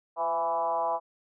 sine tone with frequency modulation, 830.6 Hz, G#5, in tune, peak -25 dBFS, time 0.16-1 s, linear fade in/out 50 ms, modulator 163 Hz, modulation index 1.5, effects none

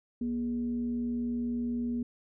sine tone with frequency modulation, 240 Hz, B3, 49 cents flat, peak -29 dBFS, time 0.21-2.03 s, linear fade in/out 5 ms, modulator 176 Hz, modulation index 0.3, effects none

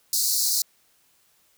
pink high-pass noise, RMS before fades -23 dBFS, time 0.13-0.62 s, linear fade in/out 2 ms, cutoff 4100 Hz, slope 96 dB/octave, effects white hiss -63 dBFS RMS until 1.57 s

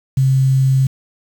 sine tone with quantisation, 133 Hz, C3, 29 cents sharp, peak -10 dBFS, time 0.17-0.87 s, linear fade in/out 5 ms, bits 6, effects none

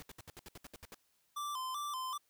pink noise bursts, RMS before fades -50 dBFS, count 11, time 0-0.944 s, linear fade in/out 0 ms, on 24 ms, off 68 ms
square tone with vibrato, 1100 Hz, C#6, 14 cents flat, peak -38 dBFS, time 1.36-2.18 s, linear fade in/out 10 ms, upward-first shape square, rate 2.6 Hz, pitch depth 110 cents each way
effects white hiss -75 dBFS RMS until 2.29 s

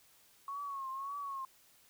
sine tone with vibrato, 1100 Hz, C#6, 14 cents flat, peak -38 dBFS, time 0.48-1.45 s, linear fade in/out 2 ms, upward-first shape triangle, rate 1.8 Hz, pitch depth 80 cents each way, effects white hiss -65 dBFS RMS until 1.89 s

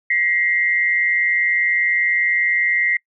sine tone pair together, 1915 / 2095 Hz, A#6 / C7, +46 / +2 cents, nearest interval major second, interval 156 cents, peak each -18 dBFS, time 0.1-2.97 s, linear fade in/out 5 ms, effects noise-tail reverb RT60 0.1 s tail -26 dB re dry

